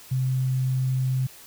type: tone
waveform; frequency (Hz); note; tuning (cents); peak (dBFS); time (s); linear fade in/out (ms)
sine; 130; C3; -11; -21; 0.11-1.27; 10
effects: white hiss -47 dBFS RMS until 1.46 s